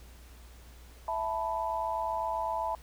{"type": "chord", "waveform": "sine", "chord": "E suspended fourth", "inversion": "none", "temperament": "equal", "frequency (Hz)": [659.3, 880, 987.8], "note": ["E5", "A5", "B5"], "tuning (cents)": [0, 0, 0], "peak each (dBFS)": [-35, -33, -34], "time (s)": [1.08, 2.75], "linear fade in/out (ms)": 2, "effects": ["added 60 Hz sine -50 dBFS peak until 2.82 s", "pink hiss -57 dBFS RMS until 2.82 s"]}